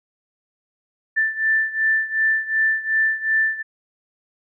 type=beating tone pair; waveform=sine; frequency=1768 / 1770.7 Hz; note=A6 / A6; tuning=+8 / +10 cents; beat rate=2.7 Hz; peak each=-19 / -22 dBFS; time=1.16-3.63 s; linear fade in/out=20 ms; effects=none